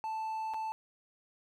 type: tone with dropouts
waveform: triangle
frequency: 880 Hz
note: A5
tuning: in tune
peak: -32 dBFS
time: 0.04-0.72 s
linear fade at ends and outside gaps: 0 ms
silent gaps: 0.537-0.543 s
effects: none